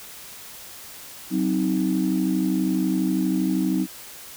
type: chord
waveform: sine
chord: C diminished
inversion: second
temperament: just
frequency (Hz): 188.37 / 261.6 / 314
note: Gb3 / C4 / Eb4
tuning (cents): +31 / 0 / +16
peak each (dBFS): -23 / -24 / -23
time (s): 1.3-3.87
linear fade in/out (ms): 50
effects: tanh soft clip ceiling -12 dBFS + white hiss -41 dBFS RMS until 4.36 s